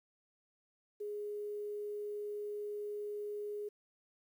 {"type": "tone with quantisation", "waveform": "sine", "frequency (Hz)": 415.3, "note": "G#4", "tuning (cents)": 0, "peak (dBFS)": -38, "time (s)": [1, 3.69], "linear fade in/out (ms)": 10, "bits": 11, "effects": []}